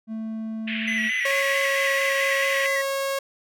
triangle tone, 221.2 Hz, A3, 9 cents sharp, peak -26 dBFS, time 0.07-1.11 s, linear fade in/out 50 ms
pink band-pass noise, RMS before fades -30 dBFS, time 0.67-2.67 s, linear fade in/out 10 ms, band 1800 to 3000 Hz, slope 48 dB/octave
triangle tone with vibrato, 1975.5 Hz, B6, in tune, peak -22 dBFS, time 0.87-2.82 s, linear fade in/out 10 ms, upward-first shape square, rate 4.5 Hz, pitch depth 39 cents each way
sawtooth tone with pitch glide, 550 to 546.8 Hz, C#5 to C#5, -14 to -24 cents, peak -20 dBFS, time 1.25-3.19 s, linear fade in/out 5 ms, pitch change -10 cents, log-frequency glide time 1.5-1.99 s
effects none

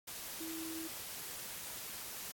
sine tone in noise, 324.6 Hz, E4, 27 cents flat, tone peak -42 dBFS, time 0.4-0.88 s, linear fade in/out 10 ms, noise white, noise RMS -45 dBFS, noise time 0.07-2.32 s, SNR 0 dB, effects AAC 64 kbps

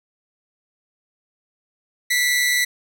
sawtooth tone pair together, 1970 / 2112 Hz, B6 / C7, -5 / +16 cents, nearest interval minor second, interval 121 cents, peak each -14 / -22 dBFS, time 2.1-2.65 s, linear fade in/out 10 ms, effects none

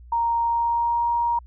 sine tone with pitch glide, 932.3 to 943.1 Hz, A#5 to A#5, 0 to +20 cents, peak -19 dBFS, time 0.12-1.39 s, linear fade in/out 5 ms, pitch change +20 cents, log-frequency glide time 0.42-1.09 s, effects added 60 Hz sine -42 dBFS peak until 1.46 s

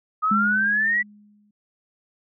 sine exponential sweep, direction up, 1244.5 to 1975.5 Hz, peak -18 dBFS, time 0.22-1.03 s, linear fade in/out 20 ms
sine tone with exponential decay, 207.7 Hz, G#3, in tune, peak -19 dBFS, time 0.31-1.51 s, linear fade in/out 5 ms, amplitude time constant 260 ms
effects none

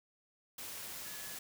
sine tone in noise, 1700 Hz, G#6, 40 cents sharp, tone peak -54 dBFS, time 1.05-1.35 s, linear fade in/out 5 ms, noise white, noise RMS -45 dBFS, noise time 0.58-1.39 s, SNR -12 dB, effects none

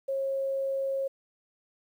sine tone, 542 Hz, C#5, 39 cents flat, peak -27 dBFS, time 0.08-1.08 s, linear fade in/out 10 ms, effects 10-bit

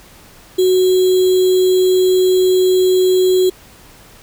sine tone with sample-and-hold, 370 Hz, F#4, in tune, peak -9 dBFS, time 0.58-3.5 s, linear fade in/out 10 ms, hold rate 3675 Hz, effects pink hiss -43 dBFS RMS until 4.22 s

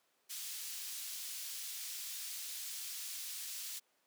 pink high-pass noise, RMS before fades -44 dBFS, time 0.29-3.8 s, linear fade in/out 20 ms, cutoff 4100 Hz, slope 12 dB/octave, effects pink hiss -75 dBFS RMS until 4.06 s + high-pass 400 Hz 12 dB/octave

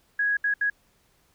sine tone bursts at uneven times, 1661.2 Hz, G#6, in tune, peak -21 dBFS, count 3, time 0.19-0.37 / 0.44-0.54 / 0.61-0.7 s, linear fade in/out 5 ms, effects pink hiss -65 dBFS RMS until 1.34 s

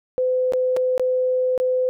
sine tone with dropouts, 509 Hz, C5, 48 cents flat, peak -17 dBFS, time 0.18-1.89 s, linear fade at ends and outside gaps 0 ms, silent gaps 0.523-0.535 / 0.765-0.769 / 0.979-0.996 / 1.578-1.6 s, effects none

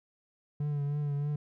triangle tone with vibrato, 145.1 Hz, D3, 21 cents flat, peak -27 dBFS, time 0.6-1.36 s, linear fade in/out 5 ms, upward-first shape triangle, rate 3.2 Hz, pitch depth 42 cents each way, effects none

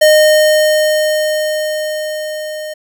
square tone with level ramp, 614 Hz, D#5, 23 cents flat, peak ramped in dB -5 to -23 dBFS, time 0.01-2.74 s, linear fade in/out 10 ms, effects none

